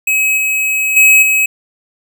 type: tone with level steps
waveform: square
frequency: 2550 Hz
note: D#7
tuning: 42 cents sharp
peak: -11 / -13 / -5 / -10 dBFS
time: 0.07-1.46 s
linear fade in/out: 5 ms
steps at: 0.37 / 0.96 / 1.22 s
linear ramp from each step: 10 ms
effects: none